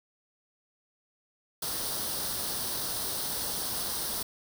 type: noise with comb filter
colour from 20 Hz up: white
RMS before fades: -33 dBFS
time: 1.62-4.23 s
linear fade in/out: 5 ms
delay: 0.21 ms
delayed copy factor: +0.65
effects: none